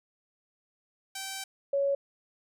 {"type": "tone pair in turn", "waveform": ["5% pulse", "sine"], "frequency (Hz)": [775, 557.6], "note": ["G5", "C#5"], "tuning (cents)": [-20, 10], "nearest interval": "tritone", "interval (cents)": 570, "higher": "first", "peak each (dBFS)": -24, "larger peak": "neither", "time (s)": [[1.15, 1.44], [1.73, 1.95]], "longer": "first", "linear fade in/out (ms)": 5, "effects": []}